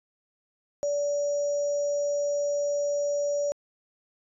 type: tone with sample-and-hold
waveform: sine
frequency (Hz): 577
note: D5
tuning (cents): -31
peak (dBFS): -24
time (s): 0.83-3.52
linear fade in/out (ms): 0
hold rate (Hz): 6300
effects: resampled to 24000 Hz

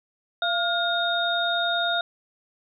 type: tone cluster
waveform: sine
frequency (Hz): 686 / 1419 / 3702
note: F5 / F6 / A#7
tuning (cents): -31 / +27 / -13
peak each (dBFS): -26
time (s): 0.42-2.01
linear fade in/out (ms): 2
effects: none

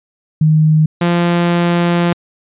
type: tone pair in turn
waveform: sine / sawtooth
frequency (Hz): 155.56 / 172.84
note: D#3 / F3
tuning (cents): 0 / -18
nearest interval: major second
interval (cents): 182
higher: second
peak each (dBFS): -7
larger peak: neither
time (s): 0.41-0.86 / 1.01-2.13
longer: second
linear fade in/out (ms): 5
effects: resampled to 8000 Hz

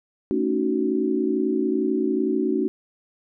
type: chord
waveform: sine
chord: D# half-diminished seventh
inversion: second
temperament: just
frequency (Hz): 224 / 280 / 311.1 / 373.4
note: A3 / C#4 / D#4 / F#4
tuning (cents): +31 / +18 / 0 / +16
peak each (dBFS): -27 / -25 / -26 / -24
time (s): 0.31-2.68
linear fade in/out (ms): 0
effects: none

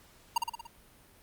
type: tone with echo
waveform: square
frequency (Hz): 934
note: A#5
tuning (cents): +3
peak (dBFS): -24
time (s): 0.36-0.38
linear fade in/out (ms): 5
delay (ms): 58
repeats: 5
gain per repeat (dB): -4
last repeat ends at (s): 0.67
effects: pink hiss -59 dBFS RMS until 1.22 s + Opus 48 kbps

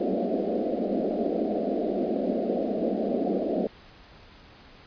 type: band-pass noise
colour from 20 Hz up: pink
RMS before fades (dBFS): -27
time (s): 0-3.67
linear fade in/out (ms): 2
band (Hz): 190 to 710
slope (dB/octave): 96
effects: pink hiss -51 dBFS RMS until 4.86 s + resampled to 11025 Hz

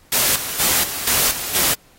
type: noise with tremolo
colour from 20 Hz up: white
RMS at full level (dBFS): -17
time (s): 0.12-1.74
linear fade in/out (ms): 5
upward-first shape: square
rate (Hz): 2.1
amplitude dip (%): 65
effects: pink hiss -53 dBFS RMS until 1.98 s + AAC 48 kbps

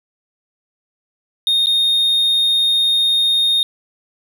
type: tone with dropouts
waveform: triangle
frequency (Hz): 3692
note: A#7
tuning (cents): -17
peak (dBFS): -11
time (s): 1.47-3.63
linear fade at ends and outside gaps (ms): 1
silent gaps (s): 1.66-1.669
effects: none

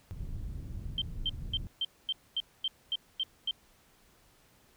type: low-pass noise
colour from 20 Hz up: pink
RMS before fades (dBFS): -39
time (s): 0.11-1.67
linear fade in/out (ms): 0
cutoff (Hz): 130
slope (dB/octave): 12
type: tone bursts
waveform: sine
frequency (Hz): 3136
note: G7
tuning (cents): 0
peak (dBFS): -28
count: 10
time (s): 0.98-3.51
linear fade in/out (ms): 2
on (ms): 37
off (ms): 240
effects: pink hiss -64 dBFS RMS until 4.76 s

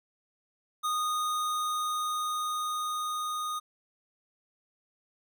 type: tone with level ramp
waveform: square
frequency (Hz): 1235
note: D#6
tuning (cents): -13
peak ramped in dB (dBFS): -28 to -32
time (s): 0.83-3.6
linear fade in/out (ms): 20
effects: none

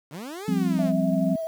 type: linear two-way sweep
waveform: sawtooth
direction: up then down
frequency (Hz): 122.8 to 440 to 240.1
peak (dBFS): -30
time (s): 0.1-0.93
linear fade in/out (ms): 50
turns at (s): 0.47
type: chord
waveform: sine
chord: F suspended second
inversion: none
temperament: equal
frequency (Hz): 174.61 / 196 / 261.6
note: F3 / G3 / C4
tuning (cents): 0 / 0 / 0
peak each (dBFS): -25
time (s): 0.48-1.36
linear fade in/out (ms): 5
type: tone with vibrato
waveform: sine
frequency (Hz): 650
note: E5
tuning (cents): -24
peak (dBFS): -27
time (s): 0.79-1.47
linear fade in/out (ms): 0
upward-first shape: sine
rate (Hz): 12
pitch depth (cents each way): 24
effects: 8-bit

